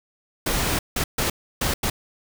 pink noise bursts at uneven times, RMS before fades -23 dBFS, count 5, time 0.46-0.79 / 0.96-1.04 / 1.18-1.3 / 1.61-1.74 / 1.83-1.9 s, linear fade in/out 5 ms, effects none

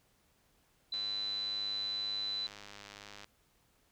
sine tone, 3999 Hz, B7, 21 cents sharp, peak -34 dBFS, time 0.92-2.47 s, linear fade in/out 5 ms
click train, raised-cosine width 0.2 ms, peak -31 dBFS, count 236, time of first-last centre 0.94-3.244 s, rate 102 Hz
effects pink hiss -71 dBFS RMS until 3.91 s

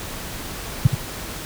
sine tone with echo, 127.7 Hz, C3, 42 cents flat, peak -6 dBFS, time 0.85-0.87 s, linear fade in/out 5 ms, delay 78 ms, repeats 1, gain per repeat -9 dB, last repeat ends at 0.948 s, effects pink hiss -32 dBFS RMS until 1.45 s

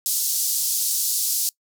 white band-pass noise, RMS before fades -23 dBFS, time 0.06-1.49 s, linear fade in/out 0 ms, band 4600 to 15000 Hz, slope 24 dB/octave, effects noise-tail reverb RT60 0.1 s tail -23 dB re dry

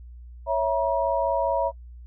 sine chord, A# diminished, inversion first, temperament equal with one note detuned, 554.4 / 659.3 / 955.2 Hz, C#5 / E5 / A#5, 0 / 0 / +42 cents, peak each -25 dBFS, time 0.46-1.72 s, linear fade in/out 50 ms, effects noise-tail reverb RT60 0.1 s tail -25 dB re dry + added 60 Hz sine -40 dBFS peak until 2.06 s

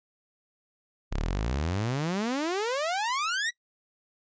sawtooth exponential sweep, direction up, 31.87 to 1975.5 Hz, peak -23 dBFS, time 1.11-3.51 s, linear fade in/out 20 ms, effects noise-tail reverb RT60 0.1 s tail -22 dB re dry + resampled to 16000 Hz

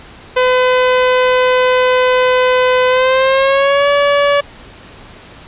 sawtooth tone with pitch glide, 506 to 571.3 Hz, B4 to D5, +42 to -48 cents, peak -5 dBFS, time 0.36-4.41 s, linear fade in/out 10 ms, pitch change +210 cents, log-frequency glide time 2.88-3.89 s, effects pink hiss -37 dBFS RMS until 5.47 s + resampled to 8000 Hz

